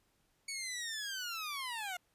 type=linear sweep; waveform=15% pulse; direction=down; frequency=2248 to 698.5 Hz; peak=-32 dBFS; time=0.48-1.97 s; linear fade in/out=5 ms; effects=pink hiss -75 dBFS RMS until 2.14 s + resampled to 32000 Hz